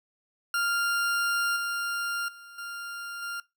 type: tone with level steps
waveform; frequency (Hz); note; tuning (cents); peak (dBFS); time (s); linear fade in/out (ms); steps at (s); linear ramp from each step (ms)
40% pulse; 1396.9; F6; 0; -24 / -28 / -45 / -35 / -32; 0.54-3.4; 2; 1.56 / 2.28 / 2.58 / 3.22; 5
effects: noise-tail reverb RT60 0.2 s tail -20 dB re dry